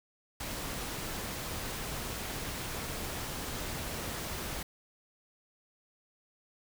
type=noise; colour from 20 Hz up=pink; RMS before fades=-38 dBFS; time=0.4-4.63 s; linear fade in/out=5 ms; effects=none